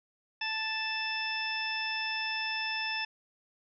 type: harmonic tone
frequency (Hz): 880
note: A5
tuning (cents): 0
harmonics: 1 / 2 / 3 / 4 / 6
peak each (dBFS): -39 / -37 / -35 / -40 / -38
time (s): 0.41-3.05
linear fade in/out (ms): 5
effects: none